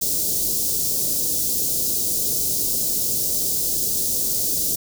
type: band-stop noise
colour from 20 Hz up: white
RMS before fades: -22 dBFS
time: 0.01-4.76 s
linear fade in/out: 10 ms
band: 500 to 4900 Hz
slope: 24 dB/octave
effects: none